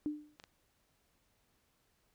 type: tone with exponential decay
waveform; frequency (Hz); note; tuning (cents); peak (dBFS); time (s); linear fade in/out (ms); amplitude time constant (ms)
sine; 299.3; D4; +33; -30; 0.06-0.36; 0; 65
type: clicks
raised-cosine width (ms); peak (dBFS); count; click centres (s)
0.2; -34; 2; 0.399 / 0.439
effects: pink hiss -75 dBFS RMS until 2.14 s